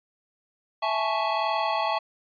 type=chord; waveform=square; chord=A major seventh; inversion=second; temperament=equal with one note detuned; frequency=659.3 / 838.3 / 880 / 1108.7 Hz; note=E5 / G#5 / A5 / C#6; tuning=0 / +16 / 0 / 0 cents; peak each=-30 dBFS; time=0.82-1.99 s; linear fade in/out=10 ms; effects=resampled to 11025 Hz